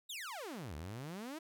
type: exponential two-way sweep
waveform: sawtooth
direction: down then up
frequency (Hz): 3951 to 70.6 to 335.1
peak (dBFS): -39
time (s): 0.09-1.39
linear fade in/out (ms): 10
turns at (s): 0.75
effects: none